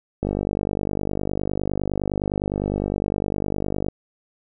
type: click train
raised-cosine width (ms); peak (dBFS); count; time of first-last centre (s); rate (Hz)
2; -10; 183; 0.23-3.885; 49.8
effects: none